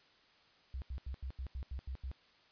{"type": "tone bursts", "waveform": "sine", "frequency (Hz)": 65.41, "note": "C2", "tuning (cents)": 0, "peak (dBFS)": -38, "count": 9, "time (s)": [0.74, 2.115], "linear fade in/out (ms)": 0, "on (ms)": 79, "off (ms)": 83, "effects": ["white hiss -66 dBFS RMS until 2.51 s", "resampled to 11025 Hz"]}